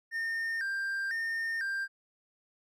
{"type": "tone with vibrato", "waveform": "triangle", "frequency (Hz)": 1700, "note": "G#6", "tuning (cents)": 40, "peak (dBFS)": -29, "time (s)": [0.11, 1.88], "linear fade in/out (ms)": 50, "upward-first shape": "square", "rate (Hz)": 1, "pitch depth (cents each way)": 120, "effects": []}